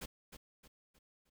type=noise with echo; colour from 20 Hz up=pink; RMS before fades=-44 dBFS; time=0.01-0.06 s; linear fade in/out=10 ms; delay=310 ms; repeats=4; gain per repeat=-8 dB; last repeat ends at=1.3 s; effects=none